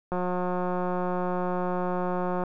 click train, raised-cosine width 1 ms, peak -16 dBFS, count 418, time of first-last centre 0.12-2.437 s, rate 180 Hz, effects none

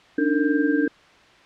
sine tone cluster, 285.6 / 306.8 / 456.6 / 1587 Hz, D4 / D#4 / A#4 / G6, -48 / -24 / -36 / +21 cents, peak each -21 / -22 / -26 / -28 dBFS, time 0.18-0.88 s, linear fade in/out 5 ms, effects white hiss -51 dBFS RMS until 1.45 s + low-pass 3000 Hz 12 dB/octave

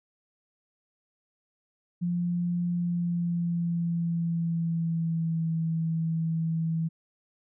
sine tone with pitch glide, 174.61 to 162.92 Hz, F3 to E3, 0 to -20 cents, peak -25 dBFS, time 2.01-6.89 s, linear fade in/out 20 ms, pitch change -120 cents, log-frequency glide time 2.7-5.5 s, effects none

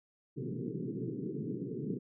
pink band-pass noise, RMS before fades -38 dBFS, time 0.36-1.99 s, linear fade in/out 20 ms, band 120 to 450 Hz, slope 96 dB/octave, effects none

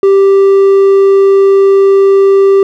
sine tone with hard clipping, 392 Hz, G4, in tune, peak -4 dBFS, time 0.03-2.63 s, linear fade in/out 2 ms, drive 3 dB, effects none

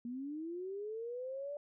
sine linear sweep, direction up, 233.1 to 587.3 Hz, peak -39 dBFS, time 0.05-1.57 s, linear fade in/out 2 ms, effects none

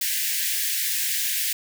white high-pass noise, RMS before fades -25 dBFS, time 0.01-1.53 s, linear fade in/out 5 ms, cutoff 1600 Hz, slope 96 dB/octave, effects none

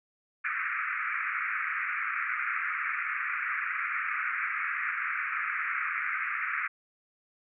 pink band-pass noise, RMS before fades -32 dBFS, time 0.44-6.68 s, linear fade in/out 10 ms, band 1200 to 2400 Hz, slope 96 dB/octave, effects none

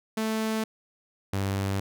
sawtooth tone pair in turn, 219.9 / 97.95 Hz, A3 / G2, -1 / -1 cents, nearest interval octave + major second, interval 1400 cents, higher first, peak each -22 dBFS, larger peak neither, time 0.17-0.64 / 1.33-1.8 s, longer neither, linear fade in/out 5 ms, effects none

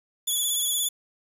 10% pulse tone with vibrato, 3415 Hz, G#7, 48 cents sharp, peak -16 dBFS, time 0.27-0.89 s, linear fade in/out 10 ms, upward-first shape sine, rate 17 Hz, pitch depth 43 cents each way, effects resampled to 32000 Hz + 8-bit

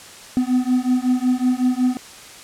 triangle beating tone pair, 249.3 / 254.7 Hz, B3 / C4, +16 / -46 cents, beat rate 5.4 Hz, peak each -17 dBFS, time 0.37-1.97 s, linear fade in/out 0 ms, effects white hiss -40 dBFS RMS until 2.43 s + low-pass 9000 Hz 12 dB/octave

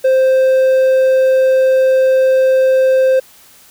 triangle tone, 523.3 Hz, C5, in tune, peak -6 dBFS, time 0.04-3.2 s, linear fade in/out 10 ms, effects white hiss -44 dBFS RMS until 3.7 s

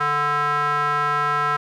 square tone with band-pass filter, 146.83 Hz, D3, in tune, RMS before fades -21 dBFS, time 0-1.57 s, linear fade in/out 10 ms, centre 1300 Hz, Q 4.3, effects none

